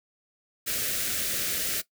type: band-stop noise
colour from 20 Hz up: white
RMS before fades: -29 dBFS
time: 0.66-1.82 s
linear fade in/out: 20 ms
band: 660 to 1300 Hz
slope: 48 dB/octave
effects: noise-tail reverb RT60 0.1 s tail -17 dB re dry